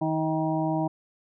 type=harmonic tone with a mistuned harmonic; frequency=158.6 Hz; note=D#3; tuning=33 cents sharp; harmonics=1 / 2 / 4 / 5 / 6; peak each=-29 / -27 / -31 / -32 / -34 dBFS; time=0.01-0.88 s; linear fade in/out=10 ms; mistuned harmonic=5; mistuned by=-23 cents; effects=none